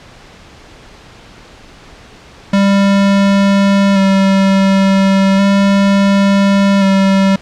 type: tone with vibrato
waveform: square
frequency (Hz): 196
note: G3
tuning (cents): 0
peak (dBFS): -8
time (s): 2.53-7.36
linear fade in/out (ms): 5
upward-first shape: square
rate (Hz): 0.35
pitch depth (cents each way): 17
effects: pink hiss -38 dBFS RMS until 7.41 s + low-pass 5000 Hz 12 dB/octave